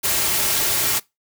white noise with comb filter, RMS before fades -20 dBFS, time 0.03-1 s, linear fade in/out 20 ms, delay 4 ms, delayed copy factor -0.5, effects noise-tail reverb RT60 0.2 s tail -22 dB re dry

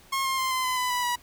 sawtooth tone with pitch steps, 1079 / 1062.9 / 1047.1 / 1031.5 / 1016.1 / 1000.9 / 986 / 971.3 Hz, C#6 / C6 / C6 / C6 / B5 / B5 / B5 / B5, -47 / +27 / +1 / -25 / +49 / +23 / -3 / -29 cents, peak -21 dBFS, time 0.12-1.16 s, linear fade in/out 10 ms, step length 130 ms, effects pink hiss -54 dBFS RMS until 1.22 s

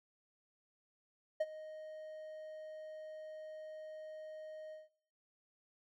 triangle tone with ADSR envelope, 622.3 Hz, D#5, in tune, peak -27 dBFS, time 1.4-4.89 s, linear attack 9 ms, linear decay 39 ms, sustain -17 dB, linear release 170 ms, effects noise-tail reverb RT60 0.7 s tail -24 dB re dry

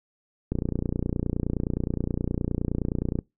click train, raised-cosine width 3 ms, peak -13 dBFS, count 80, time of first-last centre 0.52-3.189 s, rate 29.6 Hz, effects noise-tail reverb RT60 0.2 s tail -23 dB re dry

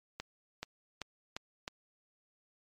accelerating click train, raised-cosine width 0.2 ms, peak -21 dBFS, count 5, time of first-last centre 0.2-1.679 s, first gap 430 ms, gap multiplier 0.9, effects MP3 64 kbps

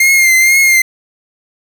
45% pulse tone with vibrato, 2114 Hz, C7, 17 cents sharp, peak -6 dBFS, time 0-0.82 s, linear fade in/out 5 ms, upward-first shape triangle, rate 2.1 Hz, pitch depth 50 cents each way, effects none

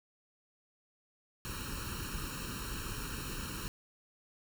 pink noise with comb filter, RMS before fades -40 dBFS, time 1.45-3.68 s, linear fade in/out 0 ms, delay 0.72 ms, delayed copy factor +1, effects none

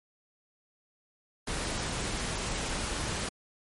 pink noise, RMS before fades -33 dBFS, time 1.47-3.29 s, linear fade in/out 5 ms, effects MP3 48 kbps

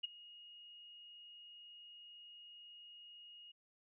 sine tone with ADSR envelope, 2871 Hz, F7, 47 cents sharp, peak -34 dBFS, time 0.03-3.52 s, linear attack 14 ms, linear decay 15 ms, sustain -20 dB, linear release 11 ms, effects none

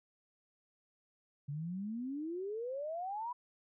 sine exponential sweep, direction up, 138.59 to 1002 Hz, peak -37 dBFS, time 1.48-3.33 s, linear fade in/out 10 ms, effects none

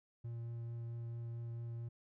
triangle tone with vibrato, 117 Hz, A#2, 7 cents sharp, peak -39 dBFS, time 0.24-1.89 s, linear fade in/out 10 ms, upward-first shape triangle, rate 4.5 Hz, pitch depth 10 cents each way, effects none

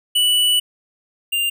square tone pair in turn, 2960 / 2796 Hz, F#7 / F7, 0 / +1 cents, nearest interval minor second, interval 99 cents, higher first, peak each -14 / -18 dBFS, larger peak first, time 0.15-0.6 / 1.32-1.5 s, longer first, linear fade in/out 10 ms, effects none

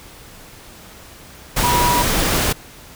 sine tone in noise, 970 Hz, B5, 31 cents flat, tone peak -16 dBFS, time 1.63-2.03 s, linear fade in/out 10 ms, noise pink, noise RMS -18 dBFS, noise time 1.56-2.53 s, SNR -1 dB, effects pink hiss -41 dBFS RMS until 2.95 s

